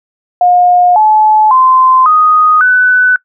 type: tone with pitch steps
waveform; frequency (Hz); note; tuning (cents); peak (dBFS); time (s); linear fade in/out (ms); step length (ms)
sine; 715 / 860.2 / 1034.8 / 1244.9 / 1497.6; F5 / A5 / C6 / D#6 / F#6; +41 / -39 / -19 / +1 / +20; -4; 0.41-3.16; 2; 550
effects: noise-tail reverb RT60 0.1 s tail -22 dB re dry